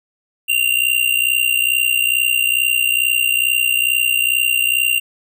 square tone with amplitude modulation, 2779 Hz, F7, 9 cents flat, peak -11 dBFS, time 0.48-5 s, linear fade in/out 20 ms, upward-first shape sine, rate 62.3 Hz, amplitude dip 80%, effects none

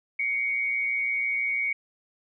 sine tone pair together, 2127 / 2247 Hz, C7 / C#7, +28 / +23 cents, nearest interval minor second, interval 95 cents, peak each -31 / -25 dBFS, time 0.19-1.73 s, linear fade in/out 5 ms, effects none

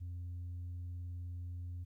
sine tone, 88.1 Hz, F2, 16 cents sharp, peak -38 dBFS, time 0-1.85 s, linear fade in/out 20 ms, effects tanh soft clip ceiling -39 dBFS + 13-bit

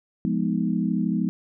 sine chord, F half-diminished seventh, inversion none, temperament equal, 174.61 / 207.7 / 246.9 / 311.1 Hz, F3 / Ab3 / Cb4 / Eb4, 0 / 0 / 0 / 0 cents, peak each -26 / -25 / -27 / -30 dBFS, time 0.25-1.29 s, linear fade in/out 0 ms, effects none

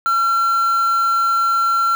triangle tone with quantisation, 1362 Hz, F6, 44 cents flat, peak -12 dBFS, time 0.06-1.95 s, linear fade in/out 0 ms, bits 5, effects none

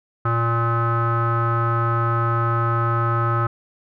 square tone with low-pass filter, 116.54 Hz, A#2, in tune, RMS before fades -20 dBFS, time 0.25-3.47 s, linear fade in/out 5 ms, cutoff 1300 Hz, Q 8.6, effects none

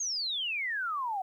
sine exponential sweep, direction down, 6640 to 733 Hz, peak -30 dBFS, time 0-1.22 s, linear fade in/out 5 ms, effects 11-bit

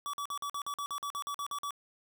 square tone bursts, 1145 Hz, D6, 44 cents flat, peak -35 dBFS, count 14, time 0.06-1.707 s, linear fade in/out 0 ms, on 74 ms, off 47 ms, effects none

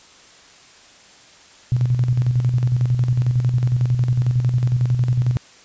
sine tone with tremolo, 123.47 Hz, B2, in tune, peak -13 dBFS, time 1.72-5.37 s, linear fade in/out 0 ms, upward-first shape square, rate 11 Hz, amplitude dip 50%, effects white hiss -47 dBFS RMS until 5.64 s + resampled to 16000 Hz

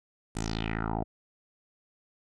10% pulse tone with low-pass filter sweep, 55 Hz, A1, in tune, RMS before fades -32 dBFS, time 0.35-1.04 s, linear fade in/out 10 ms, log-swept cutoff 9200 to 600 Hz, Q 4.1, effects none

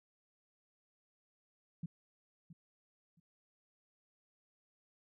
sine tone with echo, 166.7 Hz, E3, 20 cents sharp, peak -37 dBFS, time 1.83-1.86 s, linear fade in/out 5 ms, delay 670 ms, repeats 2, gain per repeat -14 dB, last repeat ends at 3.2 s, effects none

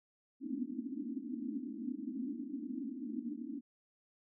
white band-pass noise, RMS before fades -41 dBFS, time 0.4-3.61 s, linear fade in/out 50 ms, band 220 to 310 Hz, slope 96 dB/octave, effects none

